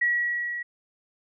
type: tone with level ramp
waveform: sine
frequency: 1922 Hz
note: B6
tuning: 48 cents flat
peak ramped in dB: -19 to -30 dBFS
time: 0.01-0.63 s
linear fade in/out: 10 ms
effects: none